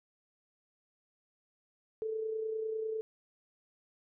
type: tone with amplitude modulation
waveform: sine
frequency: 440 Hz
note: A4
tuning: in tune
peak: -31 dBFS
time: 2.02-3.01 s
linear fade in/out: 0 ms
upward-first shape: sine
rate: 30 Hz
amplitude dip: 45%
effects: none